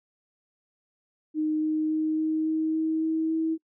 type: tone with pitch steps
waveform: sine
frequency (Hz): 309 / 310.8 / 312.6 / 314.4 / 316.2 / 318.1 / 319.9 / 321.8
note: D#4 / D#4 / D#4 / D#4 / D#4 / D#4 / D#4 / E4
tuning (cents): -12 / -2 / +8 / +18 / +28 / +38 / +48 / -42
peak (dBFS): -23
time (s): 1.34-3.58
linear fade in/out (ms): 50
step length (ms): 280
effects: noise-tail reverb RT60 0.1 s tail -24 dB re dry